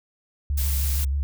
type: tone with vibrato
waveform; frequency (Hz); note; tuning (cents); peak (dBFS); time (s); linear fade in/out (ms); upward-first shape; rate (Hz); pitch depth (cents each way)
sine; 69.3; C#2; 0; -21; 0.5-1.23; 0; sine; 6.4; 55
type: noise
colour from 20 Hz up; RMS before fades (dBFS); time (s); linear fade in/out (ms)
blue; -30; 0.57-1.05; 10
effects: none